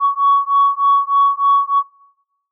sine beating tone pair, 1118 / 1121.3 Hz, C#6 / C#6, +14 / +20 cents, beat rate 3.3 Hz, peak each -13 dBFS, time 0-1.83 s, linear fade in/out 50 ms, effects noise-tail reverb RT60 0.8 s tail -18 dB re dry + tanh soft clip ceiling -4 dBFS

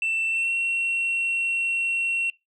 sine tone with pitch glide, 2675 to 2725 Hz, E7 to F7, +25 to -43 cents, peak -20 dBFS, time 0.02-2.3 s, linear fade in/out 2 ms, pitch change +32 cents, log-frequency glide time 0.28-0.53 s, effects noise-tail reverb RT60 0.2 s tail -22 dB re dry + tanh soft clip ceiling -20 dBFS

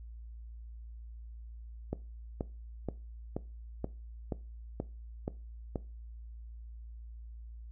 click train, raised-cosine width 2 ms, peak -20 dBFS, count 9, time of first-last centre 1.93-5.758 s, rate 2.09 Hz, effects noise-tail reverb RT60 0.3 s tail -19 dB re dry + added 57 Hz sine -44 dBFS peak until 7.71 s

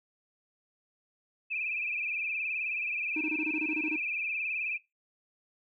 sine tone with vibrato, 2489 Hz, D#7, in tune, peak -30 dBFS, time 1.5-4.78 s, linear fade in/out 20 ms, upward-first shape sine, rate 19 Hz, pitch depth 92 cents each way
triangle tone bursts, 311.1 Hz, D#4, in tune, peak -29 dBFS, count 11, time 3.16-3.961 s, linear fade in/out 5 ms, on 51 ms, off 24 ms
effects noise-tail reverb RT60 0.2 s tail -19 dB re dry

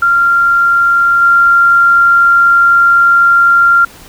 sine tone with level steps, 1386 Hz, F6, 14 cents flat, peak -6 / -4 dBFS, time 0.02-3.85 s, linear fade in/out 5 ms, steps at 1.21 s, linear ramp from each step 20 ms, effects pink hiss -36 dBFS RMS until 4.08 s

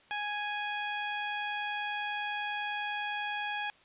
15% pulse tone, 830 Hz, G#5, 1 cent flat, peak -26 dBFS, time 0.11-3.7 s, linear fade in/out 0 ms, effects white hiss -61 dBFS RMS until 3.84 s + resampled to 8000 Hz

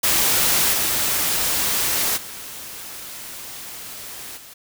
white noise with level steps, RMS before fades -18 / -21 / -35 / -42 dBFS, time 0.03-4.54 s, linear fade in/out 10 ms, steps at 0.72 / 2.16 / 4.36 s, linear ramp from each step 20 ms, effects none

